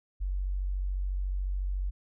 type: tone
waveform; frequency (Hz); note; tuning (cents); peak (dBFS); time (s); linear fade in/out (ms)
sine; 47; F#1; +28; -28; 0.2-1.91; 20
effects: none